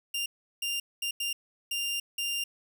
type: tone bursts at uneven times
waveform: sawtooth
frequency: 2794 Hz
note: F7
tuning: in tune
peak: -26 dBFS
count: 6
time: 0.14-0.26 / 0.62-0.8 / 1.02-1.11 / 1.2-1.33 / 1.71-2 / 2.18-2.44 s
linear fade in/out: 5 ms
effects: none